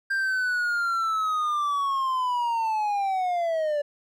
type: linear sweep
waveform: triangle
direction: down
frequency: 1593 to 575 Hz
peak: -21 dBFS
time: 0.1-3.82 s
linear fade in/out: 10 ms
effects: none